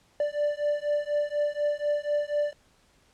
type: beating tone pair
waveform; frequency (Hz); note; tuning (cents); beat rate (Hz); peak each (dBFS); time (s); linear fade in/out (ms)
triangle; 586 / 590.1; D5 / D5; -4 / +8; 4.1; -26; 0.2-2.53; 2
effects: pink hiss -63 dBFS RMS until 3.13 s + low-pass 9000 Hz 12 dB/octave